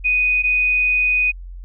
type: tone pair in turn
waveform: sine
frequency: 2489 / 2489 Hz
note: D#7 / D#7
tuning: 0 / 0 cents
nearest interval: unison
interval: 0 cents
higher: neither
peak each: -14 dBFS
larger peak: neither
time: 0.04-0.43 / 0.43-1.32 s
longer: second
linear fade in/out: 20 ms
effects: added 44 Hz sine -31 dBFS peak until 1.64 s